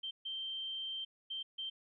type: tone bursts at uneven times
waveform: sine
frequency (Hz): 3136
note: G7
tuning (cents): 0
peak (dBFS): -38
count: 4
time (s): 0.03-0.11 / 0.25-1.05 / 1.3-1.43 / 1.58-1.7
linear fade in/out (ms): 10
effects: none